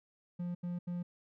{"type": "tone bursts", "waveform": "triangle", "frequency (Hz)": 175.7, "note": "F3", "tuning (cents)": 11, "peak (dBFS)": -33, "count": 3, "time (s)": [0.39, 1.03], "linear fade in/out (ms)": 10, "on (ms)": 160, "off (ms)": 80, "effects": []}